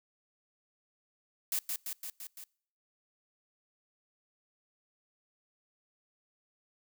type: noise with echo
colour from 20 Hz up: blue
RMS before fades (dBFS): -32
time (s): 1.52-1.59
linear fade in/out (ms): 2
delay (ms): 170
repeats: 5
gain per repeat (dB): -3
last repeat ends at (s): 2.44
effects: noise-tail reverb RT60 0.6 s tail -26 dB re dry